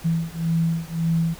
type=beating tone pair; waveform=sine; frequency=164.2 / 166 Hz; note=E3 / E3; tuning=-6 / +12 cents; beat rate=1.8 Hz; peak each=-23 dBFS; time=0.04-1.35 s; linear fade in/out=20 ms; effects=added 60 Hz sine -48 dBFS peak until 1.39 s + pink hiss -43 dBFS RMS until 1.39 s